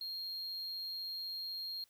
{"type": "tone", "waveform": "triangle", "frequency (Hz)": 4232, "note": "C8", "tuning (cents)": 19, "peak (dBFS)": -38, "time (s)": [0.01, 1.84], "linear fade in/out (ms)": 2, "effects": ["white hiss -71 dBFS RMS until 1.89 s"]}